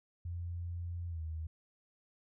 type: tone with pitch glide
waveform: sine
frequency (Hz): 86.5 to 79.78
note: F2 to D#2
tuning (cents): -16 to +44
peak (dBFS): -37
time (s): 0.25-1.47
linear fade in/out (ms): 5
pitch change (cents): -140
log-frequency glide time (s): 1.08-1.21
effects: none